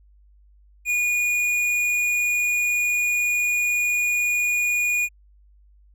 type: tone with tanh clipping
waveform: triangle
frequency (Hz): 2446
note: D#7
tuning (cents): -30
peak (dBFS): -21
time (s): 0.85-5.09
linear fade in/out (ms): 50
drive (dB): 16
effects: added 50 Hz sine -51 dBFS peak until 5.94 s